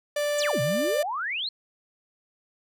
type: tone with pitch glide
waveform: 45% pulse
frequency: 587.3 to 593.4 Hz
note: D5 to D5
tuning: 0 to +18 cents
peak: -24 dBFS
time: 0.16-1.03 s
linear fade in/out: 5 ms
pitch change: +18 cents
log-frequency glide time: 0.36-0.73 s
type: exponential two-way sweep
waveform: sine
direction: down then up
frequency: 8390 to 120 to 4379 Hz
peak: -27 dBFS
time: 0.38-1.49 s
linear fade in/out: 5 ms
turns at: 0.61 s
effects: none